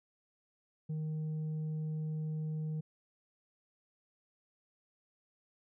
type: tone with tanh clipping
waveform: sine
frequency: 155.5 Hz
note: D#3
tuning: 1 cent flat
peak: -35 dBFS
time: 0.89-2.81 s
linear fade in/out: 10 ms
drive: 3 dB
effects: none